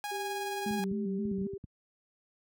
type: tone with tremolo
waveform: sawtooth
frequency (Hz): 824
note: G#5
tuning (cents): -14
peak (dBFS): -30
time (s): 0.04-0.84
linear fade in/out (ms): 0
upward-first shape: sine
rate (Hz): 19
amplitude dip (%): 30
type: tone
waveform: sine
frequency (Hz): 393.4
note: G4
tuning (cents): +6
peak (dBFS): -37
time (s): 0.11-1.58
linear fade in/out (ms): 10
type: tone with vibrato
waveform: sine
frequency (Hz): 201.4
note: G3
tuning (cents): +47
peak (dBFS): -31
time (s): 0.66-1.47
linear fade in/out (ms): 2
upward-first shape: square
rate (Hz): 3.8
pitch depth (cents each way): 88
type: clicks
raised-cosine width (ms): 5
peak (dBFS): -30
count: 8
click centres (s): 0.709 / 0.914 / 1.253 / 1.314 / 1.384 / 1.414 / 1.535 / 1.641
effects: high-pass 80 Hz 12 dB/octave